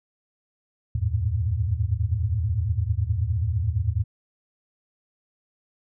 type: tone cluster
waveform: sine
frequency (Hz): 77.7 / 87.9 / 103.2 / 112.4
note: D#2 / F2 / G#2 / A2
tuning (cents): -2 / +12 / -10 / +37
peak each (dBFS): -27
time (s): 0.95-4.04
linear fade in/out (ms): 5
effects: none